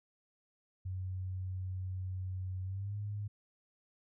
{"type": "tone with pitch glide", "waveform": "sine", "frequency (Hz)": [93, 103.19], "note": ["F#2", "G#2"], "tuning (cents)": [9, -11], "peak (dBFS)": -36, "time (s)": [0.85, 3.28], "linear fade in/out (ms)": 10, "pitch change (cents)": 180, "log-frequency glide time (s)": [2.63, 2.96], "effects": []}